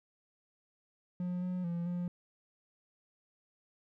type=tone with pitch steps; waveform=triangle; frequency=178.9 / 181.4 / 171.3 / 176.4 Hz; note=F3 / F#3 / F3 / F3; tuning=+42 / -34 / -33 / +18 cents; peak=-31 dBFS; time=1.2-2.08 s; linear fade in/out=2 ms; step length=220 ms; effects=none